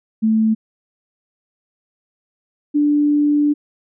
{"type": "tone pair in turn", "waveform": "sine", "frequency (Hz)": [220, 293.7], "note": ["A3", "D4"], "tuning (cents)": [0, 0], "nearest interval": "perfect fourth", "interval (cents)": 500, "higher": "second", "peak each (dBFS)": -12, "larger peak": "neither", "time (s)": [[0.22, 0.55], [2.74, 3.54]], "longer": "second", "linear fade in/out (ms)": 20, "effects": []}